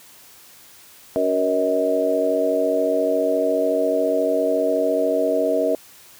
harmonic tone with a mistuned harmonic, 94.2 Hz, F#2, 32 cents sharp, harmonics 3 / 4 / 5 / 6 / 7, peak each -25 / -28 / -22 / -30 / -20 dBFS, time 1.16-5.75 s, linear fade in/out 0 ms, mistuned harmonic 7, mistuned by -63 cents, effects white hiss -47 dBFS RMS until 6.19 s + high-pass 60 Hz 12 dB/octave

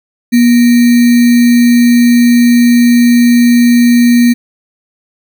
sine tone with sample-and-hold, 240 Hz, B3, 49 cents flat, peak -3 dBFS, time 0.32-4.34 s, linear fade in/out 20 ms, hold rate 2100 Hz, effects none

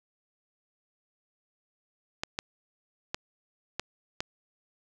clicks, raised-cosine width 0.2 ms, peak -13 dBFS, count 5, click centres 2.235 / 2.389 / 3.145 / 3.796 / 4.205 s, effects none

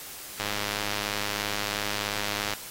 click train, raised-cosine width 0.2 ms, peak -12 dBFS, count 221, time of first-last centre 0.4-2.536 s, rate 103 Hz, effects white hiss -41 dBFS RMS until 2.7 s + AAC 48 kbps

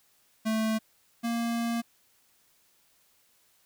square tone pair in turn, 220 / 233.1 Hz, A3 / A#3, 0 / 0 cents, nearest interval minor second, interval 100 cents, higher second, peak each -26 / -28 dBFS, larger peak first, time 0.45-0.79 / 1.23-1.82 s, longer second, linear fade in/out 20 ms, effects white hiss -66 dBFS RMS until 3.65 s

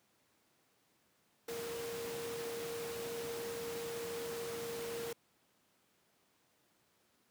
sine tone in noise, 466.2 Hz, A#4, in tune, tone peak -40 dBFS, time 1.48-5.13 s, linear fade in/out 5 ms, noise pink, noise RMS -45 dBFS, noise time 1.48-5.13 s, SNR +2 dB, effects pink hiss -73 dBFS RMS until 7.3 s + high-pass 150 Hz 12 dB/octave

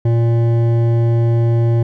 sine tone with hard clipping, 116.54 Hz, A#2, in tune, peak -13 dBFS, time 0.05-1.83 s, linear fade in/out 5 ms, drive 11 dB, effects none

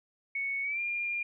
sine tone with pitch glide, 2217 to 2404 Hz, C#7 to D7, 0 to +40 cents, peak -30 dBFS, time 0.35-1.23 s, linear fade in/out 5 ms, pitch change +140 cents, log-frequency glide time 0.63-0.81 s, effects none

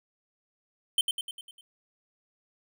square tone with echo, 3107 Hz, G7, 16 cents flat, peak -21 dBFS, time 0.98-1.01 s, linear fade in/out 2 ms, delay 100 ms, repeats 6, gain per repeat -5 dB, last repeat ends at 1.61 s, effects none

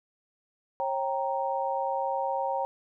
sine chord, G diminished, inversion second, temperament equal with one note detuned, 543 / 784 / 932.3 Hz, Db5 / G5 / Bb5, -36 / 0 / 0 cents, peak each -31 dBFS, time 0.8-2.65 s, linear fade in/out 0 ms, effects none

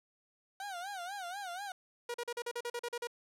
30% pulse tone with vibrato, 753 Hz, F#5, 30 cents sharp, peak -37 dBFS, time 0.6-1.72 s, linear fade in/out 2 ms, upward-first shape sine, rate 4.1 Hz, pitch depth 150 cents each way
sawtooth tone bursts, 478.1 Hz, A#4, 44 cents sharp, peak -32 dBFS, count 11, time 2.09-3.072 s, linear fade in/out 5 ms, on 52 ms, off 41 ms
effects low-pass 12000 Hz 12 dB/octave

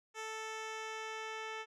10% pulse tone with low-pass filter sweep, 440 Hz, A4, in tune, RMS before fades -43 dBFS, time 0.14-1.66 s, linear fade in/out 50 ms, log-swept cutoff 7300 to 4100 Hz, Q 1.1, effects none

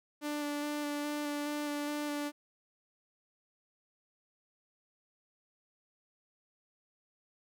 sawtooth tone with vibrato, 293.7 Hz, D4, in tune, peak -30 dBFS, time 0.21-2.32 s, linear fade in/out 50 ms, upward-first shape square, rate 2.4 Hz, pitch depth 11 cents each way, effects none

